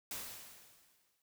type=noise with exponential decay; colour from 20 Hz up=white; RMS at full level=-41 dBFS; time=0.11-1.22 s; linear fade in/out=2 ms; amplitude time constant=240 ms; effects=noise-tail reverb RT60 0.1 s tail -22 dB re dry